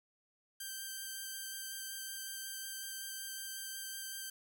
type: tone with vibrato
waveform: 5% pulse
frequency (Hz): 1568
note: G6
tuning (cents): 0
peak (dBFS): -31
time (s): 0.6-4.3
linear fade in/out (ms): 5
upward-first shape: square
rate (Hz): 5.4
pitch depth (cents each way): 10
effects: none